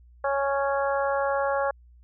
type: harmonic tone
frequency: 277.2 Hz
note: C#4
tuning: in tune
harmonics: 2 / 3 / 4 / 5 / 6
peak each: -25 / -29 / -31 / -33 / -35 dBFS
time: 0.24-1.71 s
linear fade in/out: 5 ms
effects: added 60 Hz sine -50 dBFS peak until 2.03 s